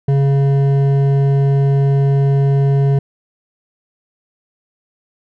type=tone with hard clipping; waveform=sine; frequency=138.59 Hz; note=C#3; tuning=in tune; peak=-12 dBFS; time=0.08-2.99 s; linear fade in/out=5 ms; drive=9 dB; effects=none